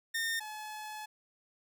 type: tone pair in turn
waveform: sawtooth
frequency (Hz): 1824 / 855.4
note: A#6 / A5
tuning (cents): -38 / -49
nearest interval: octave + minor second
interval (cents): 1311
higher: first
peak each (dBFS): -28 / -37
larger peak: first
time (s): 0.14-0.4 / 0.4-1.06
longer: second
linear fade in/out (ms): 10
effects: none